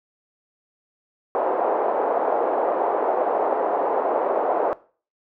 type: band-pass noise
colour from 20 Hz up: white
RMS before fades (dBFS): -22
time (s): 1.35-4.73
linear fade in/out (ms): 0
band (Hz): 410 to 820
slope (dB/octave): 24
effects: noise-tail reverb RT60 0.4 s tail -19 dB re dry